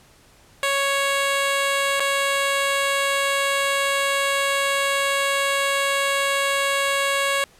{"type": "tone with dropouts", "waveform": "10% pulse", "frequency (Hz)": 554.4, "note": "C#5", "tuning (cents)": 0, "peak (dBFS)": -11, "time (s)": [0.63, 7.44], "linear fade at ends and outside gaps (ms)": 1, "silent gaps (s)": [1.997, 2.003], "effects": ["pink hiss -53 dBFS RMS until 7.59 s", "low-pass 12000 Hz 12 dB/octave"]}